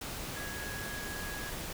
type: tone in noise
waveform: sine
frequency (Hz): 1661.2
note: G#6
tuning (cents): 0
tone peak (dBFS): -42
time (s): 0.36-1.5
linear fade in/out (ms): 5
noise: pink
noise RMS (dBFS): -40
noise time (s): 0.01-1.73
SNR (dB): -5
effects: none